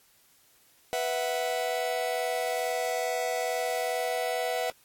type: chord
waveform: 45% pulse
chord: B suspended fourth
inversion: none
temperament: just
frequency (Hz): 493.9 / 658.5 / 740.8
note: B4 / E5 / F#5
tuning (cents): 0 / -2 / +2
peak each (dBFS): -32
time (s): 0.93-4.7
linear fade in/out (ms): 0
effects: white hiss -62 dBFS RMS until 4.84 s + AAC 64 kbps